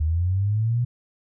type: linear sweep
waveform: sine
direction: up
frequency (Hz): 74.9 to 123.47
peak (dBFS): -19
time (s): 0-0.85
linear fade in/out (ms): 10
effects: none